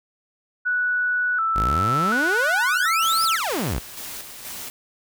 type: tone with vibrato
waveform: sine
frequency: 1396.9 Hz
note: F6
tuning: in tune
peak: -19 dBFS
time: 0.65-3.37 s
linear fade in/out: 20 ms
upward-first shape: square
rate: 0.68 Hz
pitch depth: 95 cents each way
type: exponential two-way sweep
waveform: sawtooth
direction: up then down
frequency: 45.25 to 5274 to 45.25 Hz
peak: -19 dBFS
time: 1.55-3.8 s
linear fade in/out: 20 ms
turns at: 3.24 s
type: noise with tremolo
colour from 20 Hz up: white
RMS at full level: -34 dBFS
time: 3.02-4.7 s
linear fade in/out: 0 ms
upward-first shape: square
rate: 2.1 Hz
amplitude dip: 45%
effects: none